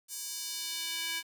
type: tone with high-pass filter sweep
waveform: square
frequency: 329.7 Hz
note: E4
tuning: in tune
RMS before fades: -37 dBFS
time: 0.08-1.23 s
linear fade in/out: 50 ms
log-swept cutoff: 7300 to 2200 Hz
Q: 1.3
effects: 9-bit